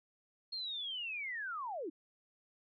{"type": "linear sweep", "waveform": "sine", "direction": "down", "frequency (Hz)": [4301, 275.6], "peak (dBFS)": -38, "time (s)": [0.52, 1.9], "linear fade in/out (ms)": 10, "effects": []}